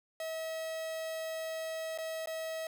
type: tone with dropouts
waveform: 45% pulse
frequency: 643 Hz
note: E5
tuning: 43 cents flat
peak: -36 dBFS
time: 0.2-2.67 s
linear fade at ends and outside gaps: 2 ms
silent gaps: 1.977-1.985 / 2.259-2.272 s
effects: none